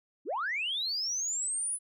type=linear sweep; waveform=sine; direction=up; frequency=223.5 to 10100 Hz; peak=-29 dBFS; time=0.25-1.79 s; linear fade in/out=50 ms; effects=tanh soft clip ceiling -25 dBFS